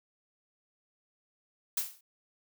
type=noise with exponential decay; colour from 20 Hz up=blue; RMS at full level=-27 dBFS; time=1.77-2.01 s; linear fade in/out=5 ms; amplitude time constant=52 ms; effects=none